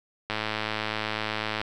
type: click train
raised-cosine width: 0.3 ms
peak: -12 dBFS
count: 143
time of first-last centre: 0.3-1.615 s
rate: 108 Hz
effects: none